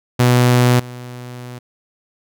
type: tone with level steps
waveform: sawtooth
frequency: 123.47 Hz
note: B2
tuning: in tune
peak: -6 / -26 dBFS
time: 0.19-1.59 s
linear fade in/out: 10 ms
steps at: 0.79 s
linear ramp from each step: 10 ms
effects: none